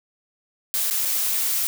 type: noise with dropouts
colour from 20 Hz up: blue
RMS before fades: -23 dBFS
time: 0.74-1.67 s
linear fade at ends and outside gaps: 0 ms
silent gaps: 0.9-0.909 / 1.051-1.055 s
effects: none